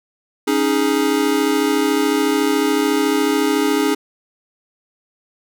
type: chord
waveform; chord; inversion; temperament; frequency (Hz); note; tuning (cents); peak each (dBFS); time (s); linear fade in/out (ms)
square; C# suspended second; none; equal; 277.2 / 311.1 / 415.3; C#4 / D#4 / G#4; 0 / 0 / 0; -20; 0.47-3.95; 10
effects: none